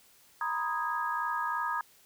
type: tone cluster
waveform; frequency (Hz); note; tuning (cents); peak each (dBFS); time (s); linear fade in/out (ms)
sine; 944 / 1007 / 1247 / 1649; A#5 / B5 / D#6 / G#6; +22 / +33 / +3 / -13; -34 / -38 / -33 / -36; 0.41-1.81; 2
effects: white hiss -61 dBFS RMS until 2.05 s